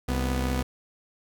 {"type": "tone pair together", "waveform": "sawtooth", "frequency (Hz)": [65.41, 247], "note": ["C2", "B3"], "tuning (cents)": [0, 0], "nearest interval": "octave + major seventh", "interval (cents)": 2300, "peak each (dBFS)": [-22, -26], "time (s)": [0.08, 0.63], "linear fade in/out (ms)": 10, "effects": []}